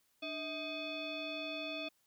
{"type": "tone with frequency modulation", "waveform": "sine", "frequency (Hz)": 1586, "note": "G6", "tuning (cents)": 20, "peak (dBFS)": -38, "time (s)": [0.22, 1.89], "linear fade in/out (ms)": 10, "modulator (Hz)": 942, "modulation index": 2.3, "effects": ["white hiss -75 dBFS RMS until 2.06 s"]}